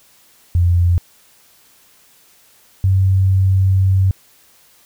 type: tone pair in turn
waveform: sine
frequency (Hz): 87.31 / 95.28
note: F2 / G2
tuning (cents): 0 / -49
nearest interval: major second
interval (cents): 151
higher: second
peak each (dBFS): -10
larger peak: neither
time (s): 0.55-0.98 / 2.84-4.11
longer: second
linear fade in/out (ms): 0
effects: white hiss -51 dBFS RMS until 4.85 s